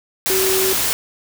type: tone in noise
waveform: sine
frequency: 380 Hz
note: F#4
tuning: 46 cents sharp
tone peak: -18 dBFS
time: 0.3-0.73 s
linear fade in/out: 0 ms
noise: white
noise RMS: -19 dBFS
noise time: 0.26-0.93 s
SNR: -2 dB
effects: none